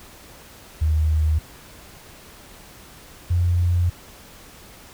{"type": "tone pair in turn", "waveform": "sine", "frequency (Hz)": [77.78, 87.73], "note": ["D#2", "F2"], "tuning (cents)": [0, 8], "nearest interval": "major second", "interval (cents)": 208, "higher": "second", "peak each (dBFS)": -16, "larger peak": "neither", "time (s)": [[0.81, 1.39], [3.3, 3.9]], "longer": "second", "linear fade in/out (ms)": 10, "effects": ["pink hiss -45 dBFS RMS until 4.93 s"]}